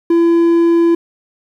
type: tone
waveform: triangle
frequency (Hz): 337.3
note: E4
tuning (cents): +40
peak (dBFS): -6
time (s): 0.1-0.95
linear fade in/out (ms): 5
effects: 8-bit